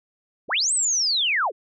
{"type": "linear two-way sweep", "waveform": "sine", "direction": "up then down", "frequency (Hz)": [77.7, 8372, 318.3], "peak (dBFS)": -19, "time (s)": [0.48, 1.52], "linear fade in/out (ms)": 50, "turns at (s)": 0.73, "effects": []}